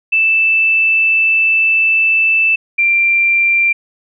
sine tone pair in turn, 2643 / 2368 Hz, E7 / D7, +4 / +14 cents, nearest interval major second, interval 190 cents, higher first, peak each -9 dBFS, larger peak neither, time 0.12-2.56 / 2.78-3.73 s, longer first, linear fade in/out 10 ms, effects none

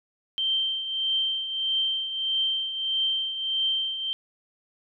sine tone with tremolo, 3134 Hz, G7, 1 cent flat, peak -21 dBFS, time 0.38-4.13 s, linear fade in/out 0 ms, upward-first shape triangle, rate 1.6 Hz, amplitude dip 65%, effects none

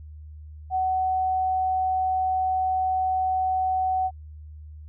sine tone, 750 Hz, F#5, 23 cents sharp, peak -21 dBFS, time 0.7-4.11 s, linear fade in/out 50 ms, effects added 76 Hz sine -39 dBFS peak until 4.88 s

